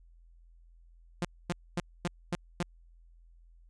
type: tone bursts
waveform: sawtooth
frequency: 174.61 Hz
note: F3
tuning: in tune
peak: -25 dBFS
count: 6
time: 1.22-2.626 s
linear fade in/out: 0 ms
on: 26 ms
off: 250 ms
effects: added 42 Hz sine -55 dBFS peak until 3.69 s + resampled to 22050 Hz